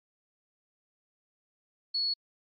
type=tone; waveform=sine; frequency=4379 Hz; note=C#8; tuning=22 cents flat; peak=-27 dBFS; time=1.94-2.14 s; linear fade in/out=10 ms; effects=AAC 48 kbps